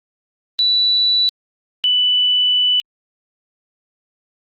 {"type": "tone pair in turn", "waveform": "sine", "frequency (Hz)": [3954, 2981], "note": ["B7", "F#7"], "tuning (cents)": [1, 12], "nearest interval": "perfect fourth", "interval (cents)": 489, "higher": "first", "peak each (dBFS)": -12, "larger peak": "neither", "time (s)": [[0.59, 1.29], [1.84, 2.8]], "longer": "second", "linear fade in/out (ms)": 0, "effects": ["Opus 24 kbps"]}